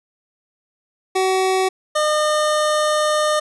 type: tone pair in turn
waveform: 25% pulse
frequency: 377.3 / 607.5 Hz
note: F#4 / D#5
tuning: +34 / -42 cents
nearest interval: minor sixth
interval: 824 cents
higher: second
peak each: -12 dBFS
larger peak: neither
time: 1.15-1.69 / 1.95-3.4 s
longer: second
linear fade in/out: 10 ms
effects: resampled to 24000 Hz + 9-bit